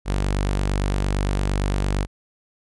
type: tone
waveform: sawtooth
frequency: 48.77 Hz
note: G1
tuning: 8 cents flat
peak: -16 dBFS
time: 0.05-2.07 s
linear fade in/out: 50 ms
effects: resampled to 24000 Hz